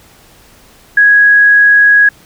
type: tone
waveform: sine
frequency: 1661.2 Hz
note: G#6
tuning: in tune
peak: -3 dBFS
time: 0.97-2.09 s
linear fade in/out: 5 ms
effects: pink hiss -43 dBFS RMS until 2.25 s